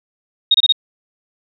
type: tone bursts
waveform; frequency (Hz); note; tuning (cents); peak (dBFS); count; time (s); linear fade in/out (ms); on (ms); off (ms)
sine; 3729; A#7; 0; -8; 4; 0.51-0.724; 5; 34; 26
effects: none